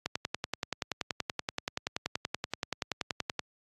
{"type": "click train", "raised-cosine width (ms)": 0.2, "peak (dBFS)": -13, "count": 36, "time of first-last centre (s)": [0.06, 3.393], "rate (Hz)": 10.5, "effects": ["high-pass 80 Hz 12 dB/octave", "AAC 32 kbps"]}